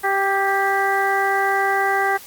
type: harmonic tone with a mistuned harmonic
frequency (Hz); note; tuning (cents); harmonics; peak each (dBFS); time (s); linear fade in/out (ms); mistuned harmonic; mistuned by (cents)
392; G4; 0; 1 / 2 / 3 / 4 / 5; -24 / -20 / -26 / -23 / -24; 0.03-2.18; 20; 4; +20
effects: white hiss -41 dBFS RMS until 2.26 s + Opus 32 kbps